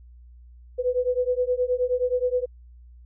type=beating tone pair; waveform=sine; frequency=493.9 / 503.4 Hz; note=B4 / B4; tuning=0 / +33 cents; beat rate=9.5 Hz; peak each=-24 dBFS; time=0.78-2.46 s; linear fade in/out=20 ms; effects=added 60 Hz sine -45 dBFS peak until 3.05 s